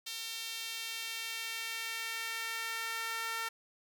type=tone with high-pass filter sweep; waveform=sawtooth; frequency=453.6 Hz; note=A#4; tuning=47 cents flat; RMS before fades=-39 dBFS; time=0.06-3.49 s; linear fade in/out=10 ms; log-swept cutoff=3500 to 1400 Hz; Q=1.5; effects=none